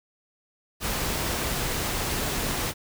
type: noise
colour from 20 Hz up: pink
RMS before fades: -28 dBFS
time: 0.8-2.74 s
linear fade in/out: 50 ms
effects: none